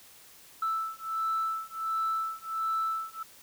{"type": "beating tone pair", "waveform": "sine", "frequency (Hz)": [1318.5, 1319.9], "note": ["E6", "E6"], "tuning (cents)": [0, 2], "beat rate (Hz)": 1.4, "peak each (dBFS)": -31, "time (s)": [0.62, 3.23], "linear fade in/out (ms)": 5, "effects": ["tanh soft clip ceiling -23 dBFS", "white hiss -54 dBFS RMS until 3.42 s"]}